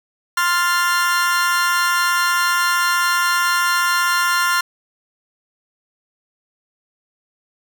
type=chord; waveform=40% pulse; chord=F major; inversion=second; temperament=equal; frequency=1046.5 / 1396.9 / 1760 Hz; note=C6 / F6 / A6; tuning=0 / 0 / 0 cents; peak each=-19 / -17 / -23 dBFS; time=0.37-4.61 s; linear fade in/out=5 ms; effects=8-bit